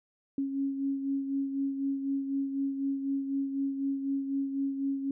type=beating tone pair; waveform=sine; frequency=274.1 / 278.1 Hz; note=C#4 / C#4; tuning=-19 / +6 cents; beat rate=4 Hz; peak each=-29 / -38 dBFS; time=0.38-5.11 s; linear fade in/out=2 ms; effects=none